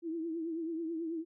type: tone with vibrato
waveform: sine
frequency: 328.2 Hz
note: E4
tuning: 8 cents flat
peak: -34 dBFS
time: 0.02-1.25 s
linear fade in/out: 50 ms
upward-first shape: triangle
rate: 9.2 Hz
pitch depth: 82 cents each way
effects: none